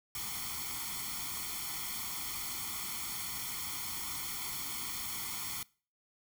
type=noise with comb filter; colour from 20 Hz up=white; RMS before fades=-39 dBFS; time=0.15-5.63 s; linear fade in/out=2 ms; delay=0.91 ms; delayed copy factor=+1; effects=noise-tail reverb RT60 0.4 s tail -23 dB re dry